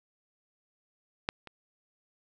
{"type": "clicks", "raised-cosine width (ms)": 0.3, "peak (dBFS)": [-12, -29], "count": 2, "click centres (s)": [1.289, 1.473], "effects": []}